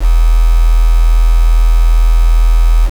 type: tone with quantisation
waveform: sine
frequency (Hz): 41.2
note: E1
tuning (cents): 0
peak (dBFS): -4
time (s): 0-2.9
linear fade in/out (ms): 50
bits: 4
effects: none